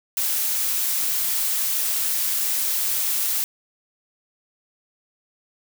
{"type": "noise", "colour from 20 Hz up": "blue", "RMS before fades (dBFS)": -23, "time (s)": [0.17, 3.44], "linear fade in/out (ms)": 0, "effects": []}